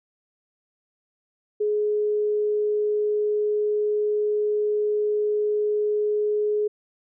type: tone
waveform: sine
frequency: 420.2 Hz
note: G#4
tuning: 20 cents sharp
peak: -20 dBFS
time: 1.6-6.68 s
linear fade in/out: 10 ms
effects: none